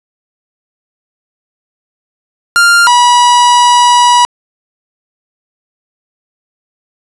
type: tone pair in turn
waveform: 45% pulse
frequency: 1396.9 / 972 Hz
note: F6 / B5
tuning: 0 / -28 cents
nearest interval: tritone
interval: 628 cents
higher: first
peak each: -4 dBFS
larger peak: neither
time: 2.56-2.87 / 2.87-4.25 s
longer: second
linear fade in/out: 0 ms
effects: resampled to 24000 Hz + 7-bit